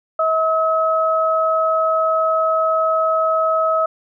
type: tone pair together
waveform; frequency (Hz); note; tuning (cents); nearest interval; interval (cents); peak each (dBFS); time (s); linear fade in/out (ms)
sine; 641.5 / 1283; E5 / E6; -47 / -47; octave; 1200; -17; 0.19-3.86; 5
effects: none